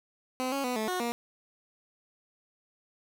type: tone with pitch steps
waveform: 15% pulse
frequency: 256.5 / 276 / 249 / 217.9 / 364.8 / 236.7 Hz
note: C4 / C#4 / B3 / A3 / F#4 / A#3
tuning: -34 / -7 / +14 / -17 / -24 / +27 cents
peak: -23 dBFS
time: 0.4-1.12 s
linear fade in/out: 0 ms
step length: 120 ms
effects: none